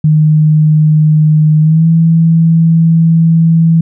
sine tone with pitch glide, 154 to 164.1 Hz, D#3 to E3, -17 to -8 cents, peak -4 dBFS, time 0.04-3.81 s, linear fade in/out 5 ms, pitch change +109 cents, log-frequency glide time 1.6-1.87 s, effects none

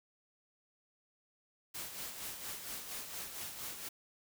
white noise with tremolo, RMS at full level -42 dBFS, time 1.74-3.89 s, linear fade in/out 10 ms, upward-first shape sine, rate 4.3 Hz, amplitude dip 50%, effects none

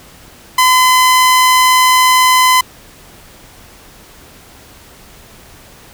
sawtooth tone, 1018 Hz, C6, 48 cents flat, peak -3 dBFS, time 0.58-2.61 s, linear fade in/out 5 ms, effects pink hiss -40 dBFS RMS until 5.93 s

